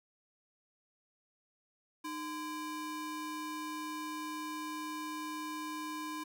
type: ring-modulated tone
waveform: square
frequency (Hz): 666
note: E5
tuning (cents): +18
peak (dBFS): -36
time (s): 2.04-6.24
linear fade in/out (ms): 10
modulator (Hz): 359
effects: none